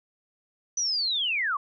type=linear sweep; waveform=sine; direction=down; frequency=6020 to 1071 Hz; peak=-24 dBFS; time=0.77-1.57 s; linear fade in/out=5 ms; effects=none